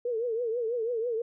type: tone with vibrato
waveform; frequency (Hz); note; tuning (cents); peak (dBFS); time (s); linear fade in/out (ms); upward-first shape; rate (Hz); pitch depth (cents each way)
sine; 466.2; A#4; 0; -27; 0.05-1.22; 5; triangle; 6.1; 130
effects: none